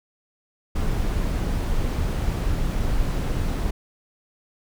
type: noise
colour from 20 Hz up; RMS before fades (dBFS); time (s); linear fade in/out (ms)
brown; -23; 0.75-3.71; 10
effects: none